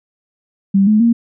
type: tone with pitch steps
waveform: sine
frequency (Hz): 196 / 213.7 / 233.1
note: G3 / G#3 / A#3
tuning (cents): 0 / +50 / 0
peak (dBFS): -8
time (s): 0.74-1.13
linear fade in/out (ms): 10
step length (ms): 130
effects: none

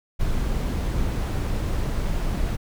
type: noise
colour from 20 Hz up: brown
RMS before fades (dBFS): -24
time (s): 0.19-2.57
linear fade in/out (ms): 20
effects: none

